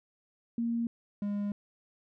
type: tone pair in turn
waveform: sine / triangle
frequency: 233.1 / 204.1 Hz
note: A#3 / G#3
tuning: 0 / -30 cents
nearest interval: major second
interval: 230 cents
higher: first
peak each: -28 dBFS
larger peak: neither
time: 0.58-0.87 / 1.22-1.52 s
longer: second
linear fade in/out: 2 ms
effects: none